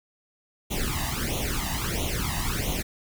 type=noise with flanger; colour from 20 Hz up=pink; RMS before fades=-28 dBFS; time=0.7-2.83 s; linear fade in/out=20 ms; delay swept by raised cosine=0.3 to 1.08 ms; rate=1.5 Hz; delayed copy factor=+0.9; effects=none